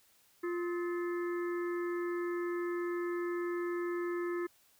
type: harmonic tone with a mistuned harmonic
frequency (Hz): 349.2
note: F4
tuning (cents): 0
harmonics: 1 / 3 / 4 / 5 / 6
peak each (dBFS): -33 / -48 / -46 / -46 / -52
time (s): 0.43-4.47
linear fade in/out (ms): 10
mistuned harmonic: 4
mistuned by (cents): -150
effects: white hiss -67 dBFS RMS until 4.79 s